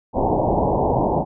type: low-pass noise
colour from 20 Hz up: white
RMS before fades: -19 dBFS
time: 0.13-1.25 s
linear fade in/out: 50 ms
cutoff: 950 Hz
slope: 96 dB/octave
effects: none